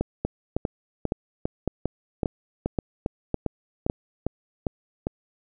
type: two click trains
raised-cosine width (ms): 2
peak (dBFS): -11 / -10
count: 13 / 8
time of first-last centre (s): 0.25-5.069 / 0.01-3.899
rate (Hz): 2.49 / 1.8
effects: none